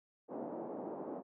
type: band-pass noise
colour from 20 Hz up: pink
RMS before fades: -43 dBFS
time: 0.28-1.23 s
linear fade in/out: 50 ms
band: 240 to 780 Hz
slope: 24 dB/octave
effects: none